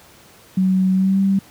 sine tone with pitch glide, 187.6 to 194.89 Hz, F#3 to G3, +24 to -10 cents, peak -13 dBFS, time 0.57-1.39 s, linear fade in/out 5 ms, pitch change +66 cents, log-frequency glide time 0.93-1.2 s, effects pink hiss -47 dBFS RMS until 1.5 s + high-pass 80 Hz 12 dB/octave

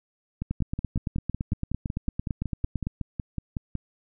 two click trains, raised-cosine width 5 ms, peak -15 / -17 dBFS, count 22 / 19, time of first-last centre 0.51-2.87 / 0.42-3.753 s, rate 8.9 / 5.4 Hz, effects none

